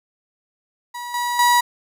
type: tone with level steps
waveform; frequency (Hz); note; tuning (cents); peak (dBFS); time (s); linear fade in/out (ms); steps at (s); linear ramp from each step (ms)
35% pulse; 967; B5; -37; -27 / -19 / -11; 0.94-1.61; 10; 1.14 / 1.39; 2
effects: none